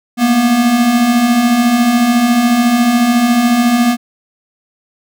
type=beating tone pair; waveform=square; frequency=227.2 / 241.2 Hz; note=A#3 / B3; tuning=-44 / -41 cents; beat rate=14 Hz; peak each=-18 / -10 dBFS; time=0.17-3.97 s; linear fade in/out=50 ms; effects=none